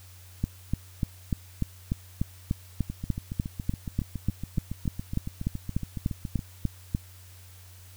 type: two click trains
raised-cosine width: 5 ms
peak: -13 / -20 dBFS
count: 23 / 26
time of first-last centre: 0.44-6.949 / 2.9-6.392 s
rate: 3.38 / 7.16 Hz
effects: added 91 Hz sine -48 dBFS peak until 7.96 s + white hiss -54 dBFS RMS until 7.96 s